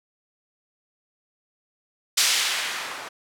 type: noise with low-pass filter sweep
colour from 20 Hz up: violet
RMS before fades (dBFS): -25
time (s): 2.17-3.09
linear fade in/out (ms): 10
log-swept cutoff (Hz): 4500 to 900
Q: 0.85
effects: none